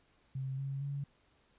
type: tone with pitch steps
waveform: sine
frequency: 133.1 / 136.92 / 140.85 Hz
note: C3 / C#3 / C#3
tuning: +30 / -21 / +28 cents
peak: -35 dBFS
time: 0.35-1.04 s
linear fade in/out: 5 ms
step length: 230 ms
effects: pink hiss -70 dBFS RMS until 1.58 s + resampled to 8000 Hz